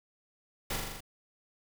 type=noise with echo; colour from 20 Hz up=pink; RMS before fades=-34 dBFS; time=0.7-0.76 s; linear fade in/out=5 ms; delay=41 ms; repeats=6; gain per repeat=-2 dB; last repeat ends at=1.006 s; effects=none